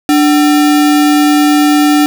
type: tone with sample-and-hold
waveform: sine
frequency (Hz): 295.2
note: D4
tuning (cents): +9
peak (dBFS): -5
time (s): 0.09-2.06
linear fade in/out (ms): 0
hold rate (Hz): 1050
effects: none